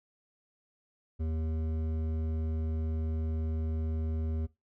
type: tone with hard clipping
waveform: sine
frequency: 79.5 Hz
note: D#2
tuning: 38 cents sharp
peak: -32 dBFS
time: 1.19-4.47 s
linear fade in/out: 20 ms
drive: 11 dB
effects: noise-tail reverb RT60 0.2 s tail -18 dB re dry